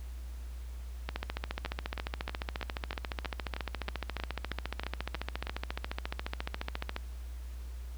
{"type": "two click trains", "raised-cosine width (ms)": 0.3, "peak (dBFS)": [-20, -18], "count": [13, 85], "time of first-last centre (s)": [[1.66, 5.47], [1.09, 6.964]], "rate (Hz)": [3.15, 14.3], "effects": ["added 60 Hz sine -39 dBFS peak until 7.97 s", "pink hiss -58 dBFS RMS until 7.97 s"]}